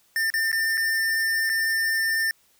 square tone with dropouts, 1798 Hz, A6, 37 cents sharp, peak -22 dBFS, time 0.16-2.31 s, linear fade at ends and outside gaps 1 ms, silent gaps 0.302-0.339 / 0.517-0.528 / 0.773-0.777 / 1.494-1.498 s, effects white hiss -62 dBFS RMS until 2.59 s

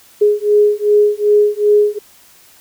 sine beating tone pair, 415.3 / 417.9 Hz, G#4 / G#4, 0 / +11 cents, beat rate 2.6 Hz, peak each -12 dBFS, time 0.21-1.99 s, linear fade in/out 10 ms, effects white hiss -46 dBFS RMS until 2.6 s

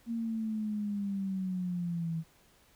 sine linear sweep, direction down, 233.3 to 160.6 Hz, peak -31 dBFS, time 0.06-2.24 s, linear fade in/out 50 ms, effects pink hiss -64 dBFS RMS until 2.75 s

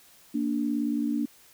sine tone pair together, 233.1 / 291.5 Hz, A#3 / D4, 0 / -13 cents, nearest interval major third, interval 387 cents, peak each -28 / -27 dBFS, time 0.34-1.26 s, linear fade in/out 10 ms, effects white hiss -56 dBFS RMS until 1.53 s

